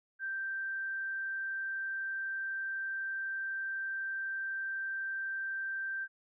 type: tone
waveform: sine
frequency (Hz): 1568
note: G6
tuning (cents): 0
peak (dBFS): -34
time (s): 0.19-6.08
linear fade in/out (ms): 50
effects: none